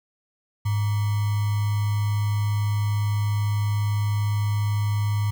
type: tone with sample-and-hold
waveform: sine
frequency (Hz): 103.83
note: G#2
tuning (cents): 0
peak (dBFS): -20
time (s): 0.65-5.31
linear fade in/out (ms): 10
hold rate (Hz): 1050
effects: none